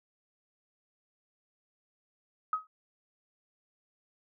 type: tone with exponential decay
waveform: sine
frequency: 1266 Hz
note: D#6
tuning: 30 cents sharp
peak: -23 dBFS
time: 2.53-2.67 s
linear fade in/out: 2 ms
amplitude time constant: 29 ms
effects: none